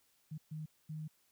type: tone bursts at uneven times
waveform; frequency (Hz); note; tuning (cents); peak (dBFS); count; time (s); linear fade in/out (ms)
sine; 155.1; D#3; -5; -40; 3; 0.31-0.38 / 0.51-0.66 / 0.89-1.08; 10
effects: white hiss -73 dBFS RMS until 1.31 s